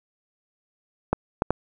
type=clicks; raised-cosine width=1 ms; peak=-6 dBFS; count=3; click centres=1.13 / 1.421 / 1.506 s; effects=none